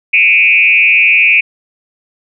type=tone with frequency modulation; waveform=sine; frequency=2433 Hz; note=D#7; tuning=39 cents flat; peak=-5 dBFS; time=0.13-1.41 s; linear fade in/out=10 ms; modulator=175 Hz; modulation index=1.1; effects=none

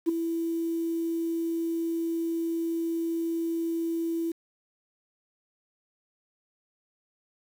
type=tone with ADSR envelope; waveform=sine; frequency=331.9 Hz; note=E4; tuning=12 cents sharp; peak=-16 dBFS; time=0.06-4.32 s; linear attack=30 ms; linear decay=8 ms; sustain=-10 dB; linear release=8 ms; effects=tanh soft clip ceiling -17 dBFS + 8-bit

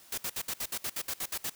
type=noise bursts; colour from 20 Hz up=white; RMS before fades=-34 dBFS; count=12; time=0.12-1.498 s; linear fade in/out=5 ms; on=58 ms; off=62 ms; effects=white hiss -56 dBFS RMS until 1.55 s

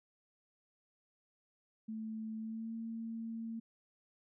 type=tone with pitch glide; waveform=sine; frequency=220 to 226.8 Hz; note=A3 to A#3; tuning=0 to -47 cents; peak=-39 dBFS; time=1.88-3.6 s; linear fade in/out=10 ms; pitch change=+53 cents; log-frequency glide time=2.38-2.74 s; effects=none

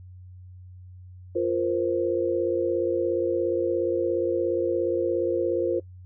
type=chord; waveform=sine; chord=F suspended fourth; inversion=none; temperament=equal; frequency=349.2 / 466.2 / 523.3 Hz; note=F4 / Bb4 / C5; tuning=0 / 0 / 0 cents; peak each=-25 / -27 / -27 dBFS; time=1.35-5.8 s; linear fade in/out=10 ms; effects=noise-tail reverb RT60 0.1 s tail -21 dB re dry + added 91 Hz sine -42 dBFS peak until 6.05 s

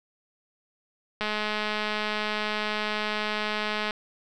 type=click train; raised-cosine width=0.3 ms; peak=-13 dBFS; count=573; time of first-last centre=1.21-3.908 s; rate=212 Hz; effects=none

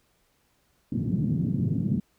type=band-pass noise; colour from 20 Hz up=pink; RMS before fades=-26 dBFS; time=0.92-2 s; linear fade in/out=5 ms; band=130 to 220 Hz; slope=24 dB/octave; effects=pink hiss -68 dBFS RMS until 2.18 s

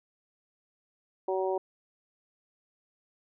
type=harmonic tone; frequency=188.8 Hz; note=F#3; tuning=35 cents sharp; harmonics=2 / 3 / 4 / 5; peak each=-29 / -33 / -35 / -37 dBFS; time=1.28-1.58 s; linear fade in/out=5 ms; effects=none

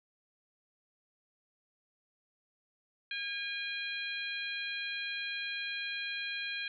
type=harmonic tone; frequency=812 Hz; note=G#5; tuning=39 cents flat; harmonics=2 / 3 / 4 / 5; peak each=-40 / -39 / -42 / -43 dBFS; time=3.11-6.68 s; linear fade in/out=2 ms; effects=none

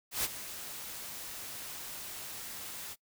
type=noise with ADSR envelope; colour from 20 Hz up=white; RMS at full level=-30 dBFS; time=0.11-2.96 s; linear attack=130 ms; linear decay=31 ms; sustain=-13 dB; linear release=40 ms; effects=noise-tail reverb RT60 0.1 s tail -22 dB re dry

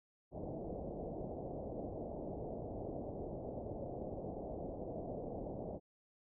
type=low-pass noise; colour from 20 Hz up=white; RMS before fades=-44 dBFS; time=0.31-5.8 s; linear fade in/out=50 ms; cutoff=700 Hz; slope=48 dB/octave; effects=none

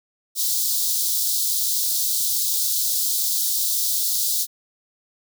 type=high-pass noise; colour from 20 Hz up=white; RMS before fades=-22 dBFS; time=0.35-4.47 s; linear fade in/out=50 ms; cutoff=3700 Hz; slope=48 dB/octave; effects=none

